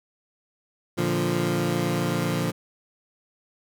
20% pulse chord, Bb major, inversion none, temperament equal, 116.54 / 146.83 / 174.61 Hz, Bb2 / D3 / F3, 0 / 0 / 0 cents, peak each -24 / -23 / -21 dBFS, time 0.97-2.52 s, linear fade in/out 20 ms, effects none

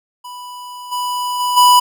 square tone with level steps, 987.8 Hz, B5, in tune, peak -30 / -19 / -16 / -7 dBFS, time 0.24-1.8 s, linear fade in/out 10 ms, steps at 0.91 / 1.39 / 1.56 s, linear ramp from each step 20 ms, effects none

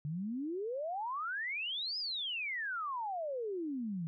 sine exponential two-way sweep, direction up then down, 142.2 to 5150 to 156.9 Hz, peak -35 dBFS, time 0.05-4.07 s, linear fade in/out 0 ms, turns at 1.98 s, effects none

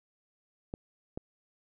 clicks, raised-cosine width 2 ms, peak -23 dBFS, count 2, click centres 0.739 / 1.175 s, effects none

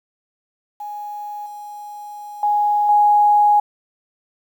sine tone with level steps, 830.6 Hz, G#5, in tune, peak -27 / -31 / -14 / -10 dBFS, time 0.8-3.6 s, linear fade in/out 5 ms, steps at 1.46 / 2.43 / 2.89 s, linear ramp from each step 2 ms, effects 8-bit

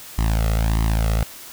sawtooth tone with flanger, 55 Hz, A1, in tune, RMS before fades -19 dBFS, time 0.18-1.23 s, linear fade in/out 0 ms, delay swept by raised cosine 0.99 to 1.54 ms, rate 1.6 Hz, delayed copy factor +0.95, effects white hiss -39 dBFS RMS until 1.52 s

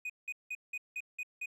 triangle tone bursts, 2489 Hz, D#7, in tune, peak -34 dBFS, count 7, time 0.05-1.459 s, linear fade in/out 5 ms, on 47 ms, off 180 ms, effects none

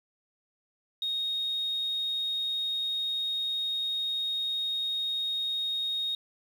sine tone, 3729 Hz, A#7, in tune, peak -27 dBFS, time 1.02-6.15 s, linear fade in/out 2 ms, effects tanh soft clip ceiling -24 dBFS + 9-bit

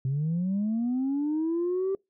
sine linear sweep, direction up, 128.2 to 392 Hz, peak -23 dBFS, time 0.05-1.95 s, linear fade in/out 2 ms, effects noise-tail reverb RT60 0.2 s tail -26 dB re dry + tanh soft clip ceiling -22 dBFS

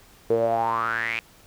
sawtooth tone with band-pass filter sweep, 114.3 Hz, A#2, 34 cents flat, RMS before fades -24 dBFS, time 0.3-1.19 s, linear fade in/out 0 ms, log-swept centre 440 to 2500 Hz, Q 9, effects pink hiss -53 dBFS RMS until 1.46 s

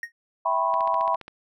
triangle tone with exponential decay, 1864.7 Hz, A#6, in tune, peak -24 dBFS, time 0.03-0.12 s, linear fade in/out 2 ms, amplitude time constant 18 ms
sine chord, C# half-diminished seventh, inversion first, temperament equal with one note detuned, 659.3 / 784 / 987.8 / 1082.8 Hz, E5 / G5 / B5 / C#6, 0 / 0 / 0 / -41 cents, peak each -27 / -29 / -23 / -28 dBFS, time 0.45-1.16 s, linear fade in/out 10 ms
click train, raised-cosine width 0.3 ms, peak -24 dBFS, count 9, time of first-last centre 0.74-1.281 s, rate 14.8 Hz
effects none

